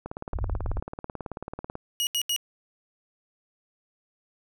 click train, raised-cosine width 1 ms, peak -20 dBFS, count 32, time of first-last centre 0.06-1.754 s, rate 18.3 Hz
pink low-pass noise, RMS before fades -29 dBFS, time 0.33-0.8 s, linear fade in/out 5 ms, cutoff 110 Hz, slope 96 dB/octave
sawtooth tone bursts, 2893 Hz, F#7, 40 cents flat, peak -21 dBFS, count 3, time 2-2.363 s, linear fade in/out 0 ms, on 69 ms, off 78 ms
effects none

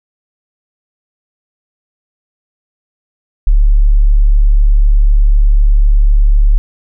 sine tone, 36 Hz, D1, 34 cents flat, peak -4 dBFS, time 3.47-6.58 s, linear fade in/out 0 ms, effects none

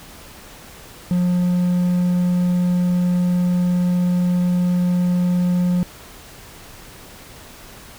triangle tone, 178.3 Hz, F3, 36 cents sharp, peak -13 dBFS, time 1.11-5.83 s, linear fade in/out 0 ms, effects pink hiss -41 dBFS RMS until 7.98 s

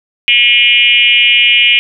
sine tone with frequency modulation, 2657 Hz, E7, 13 cents sharp, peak -5 dBFS, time 0.28-1.79 s, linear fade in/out 0 ms, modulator 241 Hz, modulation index 1.9, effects none

